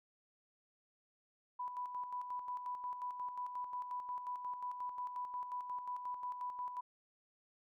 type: tone with tremolo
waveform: sine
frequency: 990 Hz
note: B5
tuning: 4 cents sharp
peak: -38 dBFS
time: 1.59-6.81 s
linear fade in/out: 10 ms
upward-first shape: square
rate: 5.6 Hz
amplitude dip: 50%
effects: none